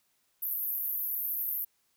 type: band-pass noise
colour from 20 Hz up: pink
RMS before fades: -33 dBFS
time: 0.42-1.65 s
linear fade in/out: 10 ms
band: 12000 to 15000 Hz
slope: 96 dB/octave
effects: white hiss -73 dBFS RMS until 1.96 s